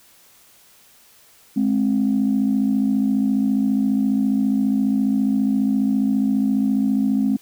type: tone pair together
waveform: sine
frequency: 210.3 / 265 Hz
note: G#3 / C4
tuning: +22 / +22 cents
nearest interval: major third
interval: 400 cents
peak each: -18 dBFS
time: 1.56-7.37 s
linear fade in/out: 10 ms
effects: tanh soft clip ceiling -10 dBFS + white hiss -52 dBFS RMS until 7.41 s